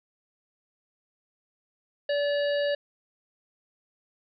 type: harmonic tone with a mistuned harmonic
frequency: 576 Hz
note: D5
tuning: 34 cents flat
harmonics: 1 / 3 / 5 / 7 / 8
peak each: -24 / -34 / -38 / -41 / -42 dBFS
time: 2.09-2.75 s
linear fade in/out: 5 ms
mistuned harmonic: 7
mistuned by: -81 cents
effects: none